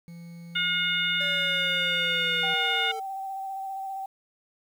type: tone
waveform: triangle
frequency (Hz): 170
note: F3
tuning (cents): -46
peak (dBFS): -38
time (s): 0.08-2.54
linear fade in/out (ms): 0
type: harmonic tone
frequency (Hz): 718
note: F5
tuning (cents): +48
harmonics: 2 / 3 / 4 / 5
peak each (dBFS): -29 / -29 / -29 / -29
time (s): 0.55-2.92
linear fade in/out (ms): 10
type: linear sweep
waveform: square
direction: down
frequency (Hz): 578 to 443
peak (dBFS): -37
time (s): 1.2-3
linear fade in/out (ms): 10
type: tone with vibrato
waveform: sine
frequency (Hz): 775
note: G5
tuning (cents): -20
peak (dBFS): -31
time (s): 2.43-4.06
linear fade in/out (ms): 5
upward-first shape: square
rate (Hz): 15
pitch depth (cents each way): 14
effects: 9-bit